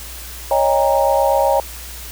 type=chord; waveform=sine; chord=Eb dominant seventh; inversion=third; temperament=equal with one note detuned; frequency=554.4 / 622.3 / 804.2 / 932.3 Hz; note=Db5 / Eb5 / G5 / Bb5; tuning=0 / 0 / +44 / 0 cents; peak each=-16 / -19 / -18 / -19 dBFS; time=0.51-1.6 s; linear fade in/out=2 ms; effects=added 60 Hz sine -34 dBFS peak until 2.11 s + white hiss -34 dBFS RMS until 2.11 s

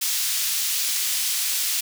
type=high-pass noise; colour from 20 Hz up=pink; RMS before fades=-24 dBFS; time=0.01-1.81 s; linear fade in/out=10 ms; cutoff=3800 Hz; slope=12 dB/octave; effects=none

